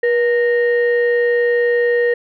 sine tone pair together, 480 / 1855.7 Hz, B4 / A#6, -49 / -8 cents, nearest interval octave + major seventh, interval 2341 cents, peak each -12 / -19 dBFS, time 0.03-2.14 s, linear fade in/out 5 ms, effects tanh soft clip ceiling -7 dBFS

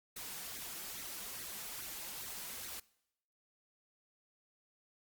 white noise with flanger, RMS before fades -45 dBFS, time 0.16-2.8 s, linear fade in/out 5 ms, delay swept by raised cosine 0.47 to 6.07 ms, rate 2.4 Hz, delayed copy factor +0.65, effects noise-tail reverb RT60 0.8 s tail -22 dB re dry + Opus 48 kbps

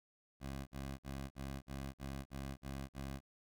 15% pulse tone bursts, 68 Hz, C#2, 33 cents flat, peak -36 dBFS, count 9, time 0.4-3.206 s, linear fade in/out 50 ms, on 270 ms, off 47 ms, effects none

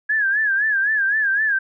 sine tone with vibrato, 1661.2 Hz, G#6, in tune, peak -16 dBFS, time 0.09-1.59 s, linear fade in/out 10 ms, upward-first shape sine, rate 3.9 Hz, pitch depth 110 cents each way, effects none

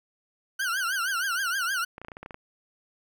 40% pulse tone with vibrato, 1480 Hz, F#6, in tune, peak -25 dBFS, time 0.59-1.85 s, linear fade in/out 10 ms, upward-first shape triangle, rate 6.4 Hz, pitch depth 190 cents each way
clicks, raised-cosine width 0.5 ms, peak -25 dBFS, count 10, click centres 1.981 / 2.016 / 2.048 / 2.084 / 2.118 / 2.169 / 2.23 / 2.261 / 2.308 / 2.344 s
effects 10-bit

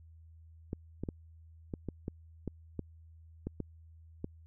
clicks, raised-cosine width 3 ms, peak -23 dBFS, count 11, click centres 0.731 / 1.036 / 1.088 / 1.738 / 1.887 / 2.081 / 2.477 / 2.793 / 3.47 / 3.603 / 4.244 s, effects added 81 Hz sine -53 dBFS peak until 4.46 s

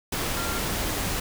sine tone in noise, 1382 Hz, F6, 19 cents flat, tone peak -33 dBFS, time 0.37-0.59 s, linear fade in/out 5 ms, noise pink, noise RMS -28 dBFS, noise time 0.12-1.2 s, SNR -8 dB, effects none

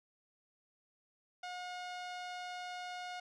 sawtooth tone with low-pass filter, 721 Hz, F#5, 45 cents flat, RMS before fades -44 dBFS, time 1.43-3.2 s, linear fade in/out 5 ms, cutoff 4800 Hz, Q 1.1, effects none

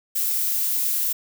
violet noise, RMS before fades -23 dBFS, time 0.15-1.13 s, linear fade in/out 10 ms, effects none

